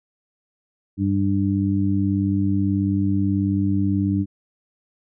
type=harmonic tone; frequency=98.4 Hz; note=G2; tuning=7 cents sharp; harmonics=1 / 2 / 3; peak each=-22 / -22 / -22 dBFS; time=0.97-4.26 s; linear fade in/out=50 ms; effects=none